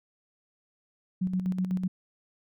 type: tone with tremolo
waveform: sine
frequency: 184.6 Hz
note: F#3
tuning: 4 cents flat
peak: -24 dBFS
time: 1.21-1.88 s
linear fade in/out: 10 ms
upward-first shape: square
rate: 8 Hz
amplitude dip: 55%
effects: none

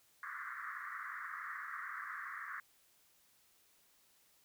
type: band-pass noise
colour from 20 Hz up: pink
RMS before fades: -45 dBFS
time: 0.23-2.6 s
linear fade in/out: 2 ms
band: 1100 to 2000 Hz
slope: 96 dB/octave
effects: white hiss -70 dBFS RMS until 4.44 s

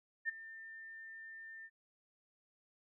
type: tone with ADSR envelope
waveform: sine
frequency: 1798 Hz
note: A6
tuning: 37 cents sharp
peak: -31 dBFS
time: 0.25-1.7 s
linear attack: 38 ms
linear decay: 13 ms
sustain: -17 dB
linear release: 50 ms
effects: none

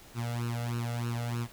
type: tone with flanger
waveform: sawtooth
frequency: 118.6 Hz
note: A#2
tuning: 30 cents sharp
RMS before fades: -33 dBFS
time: 0.14-1.48 s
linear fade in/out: 50 ms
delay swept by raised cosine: 0.73 to 1.49 ms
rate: 3.2 Hz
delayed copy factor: +1
effects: pink hiss -53 dBFS RMS until 1.52 s

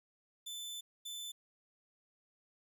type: tone bursts at uneven times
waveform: sawtooth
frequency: 3520 Hz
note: A7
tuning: in tune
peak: -39 dBFS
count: 2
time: 0.46-0.81 / 1.05-1.32 s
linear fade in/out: 10 ms
effects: 12-bit

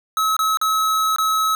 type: tone with dropouts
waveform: square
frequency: 1288 Hz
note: E6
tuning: 41 cents flat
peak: -17 dBFS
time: 0.17-1.55 s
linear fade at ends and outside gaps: 1 ms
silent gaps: 0.366-0.391 / 0.572-0.614 / 1.161-1.184 s
effects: none

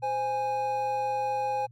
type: tone pair together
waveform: triangle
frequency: 520.3 / 826 Hz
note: C5 / G#5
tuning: -10 / -10 cents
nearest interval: minor sixth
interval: 800 cents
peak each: -30 / -25 dBFS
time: 0.02-1.67 s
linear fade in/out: 20 ms
effects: added 119 Hz sine -49 dBFS peak until 1.71 s + MP3 64 kbps

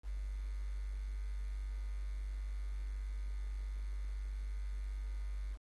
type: tone with quantisation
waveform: sine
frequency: 49.24 Hz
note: G1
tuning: 8 cents sharp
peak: -37 dBFS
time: 0.03-5.58 s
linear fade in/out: 50 ms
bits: 10
effects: AAC 32 kbps

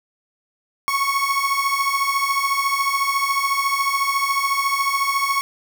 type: beating tone pair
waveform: 30% pulse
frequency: 1096 / 1110 Hz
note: C#6 / C#6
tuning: -20 / +2 cents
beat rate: 14 Hz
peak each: -20 / -18 dBFS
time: 0.88-5.41 s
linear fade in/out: 0 ms
effects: none

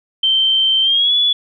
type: tone with pitch glide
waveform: sine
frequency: 3119 to 3421 Hz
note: G7 to A7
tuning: -9 to -49 cents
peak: -11 dBFS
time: 0.23-1.33 s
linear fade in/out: 5 ms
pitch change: +160 cents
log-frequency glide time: 0.82-1.14 s
effects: none

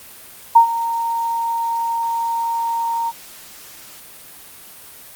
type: tone with ADSR envelope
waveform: sine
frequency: 924 Hz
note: A#5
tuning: 16 cents flat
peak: -3 dBFS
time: 0.55-3.12 s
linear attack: 12 ms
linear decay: 99 ms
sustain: -15 dB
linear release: 35 ms
effects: white hiss -40 dBFS RMS until 5.15 s + Opus 32 kbps

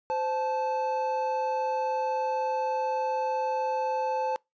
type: tone pair together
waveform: triangle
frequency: 518.5 / 872 Hz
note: C5 / A5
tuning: -16 / -16 cents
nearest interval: major sixth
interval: 900 cents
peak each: -28 / -26 dBFS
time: 0.1-4.36 s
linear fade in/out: 0 ms
effects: noise-tail reverb RT60 0.2 s tail -26 dB re dry + resampled to 16000 Hz

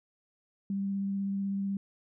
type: tone with vibrato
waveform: sine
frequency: 197.1 Hz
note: G3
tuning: 10 cents sharp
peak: -29 dBFS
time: 0.7-1.77 s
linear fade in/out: 2 ms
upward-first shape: sine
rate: 16 Hz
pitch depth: 10 cents each way
effects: none

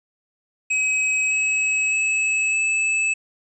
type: tone with pitch steps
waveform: square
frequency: 2545 / 2567 / 2589 / 2612 Hz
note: D#7 / E7 / E7 / E7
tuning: +39 / -47 / -32 / -17 cents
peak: -19 dBFS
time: 0.7-3.14 s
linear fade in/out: 10 ms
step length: 610 ms
effects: resampled to 24000 Hz + 10-bit

